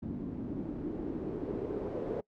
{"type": "noise with low-pass filter sweep", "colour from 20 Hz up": "white", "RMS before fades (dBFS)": -37, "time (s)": [0.02, 2.21], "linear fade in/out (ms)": 10, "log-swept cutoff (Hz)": [240, 460], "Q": 3.2, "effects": ["noise-tail reverb RT60 0.1 s tail -23 dB re dry"]}